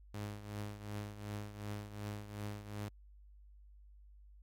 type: tone with tremolo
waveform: sawtooth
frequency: 103.83 Hz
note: G#2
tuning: in tune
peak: -35 dBFS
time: 0.14-2.89 s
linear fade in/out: 5 ms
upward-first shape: triangle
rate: 2.7 Hz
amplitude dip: 75%
effects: added 50 Hz sine -56 dBFS peak until 4.42 s + AAC 64 kbps